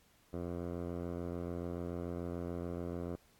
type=tone with low-pass filter; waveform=10% pulse; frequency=86.9 Hz; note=F2; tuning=8 cents flat; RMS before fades=-40 dBFS; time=0.33-3.16 s; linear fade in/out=5 ms; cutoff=760 Hz; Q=0.93; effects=pink hiss -68 dBFS RMS until 3.39 s + AAC 64 kbps